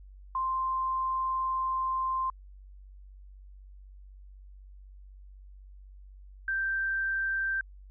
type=tone pair in turn; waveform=sine; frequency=1046.5 / 1568 Hz; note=C6 / G6; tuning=0 / 0 cents; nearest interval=perfect fifth; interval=700 cents; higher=second; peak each=-27 dBFS; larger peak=neither; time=0.35-2.3 / 6.48-7.61 s; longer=first; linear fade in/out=2 ms; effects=added 48 Hz sine -47 dBFS peak until 7.9 s